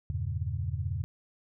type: chord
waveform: sine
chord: E diminished seventh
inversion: none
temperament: equal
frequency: 82.41 / 98 / 116.54 / 138.59 Hz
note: E2 / G2 / Bb2 / Db3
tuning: 0 / 0 / 0 / 0 cents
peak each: -34 / -34 / -37 / -37 dBFS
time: 0.1-1.04 s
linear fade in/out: 0 ms
effects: none